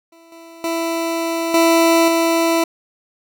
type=tone with level steps; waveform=20% pulse; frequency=331.7 Hz; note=E4; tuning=11 cents sharp; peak=-40 / -33 / -14 / -6 / -9 dBFS; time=0.12-2.64 s; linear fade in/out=5 ms; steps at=0.32 / 0.64 / 1.54 / 2.08 s; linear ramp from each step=2 ms; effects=none